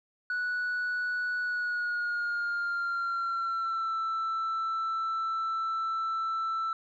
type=tone with pitch glide; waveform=sine; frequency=1474 to 1328.4 Hz; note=F#6 to E6; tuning=-7 to +13 cents; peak=-26 dBFS; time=0.3-6.73 s; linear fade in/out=2 ms; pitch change=-180 cents; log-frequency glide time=1.41-3.96 s; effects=tanh soft clip ceiling -27 dBFS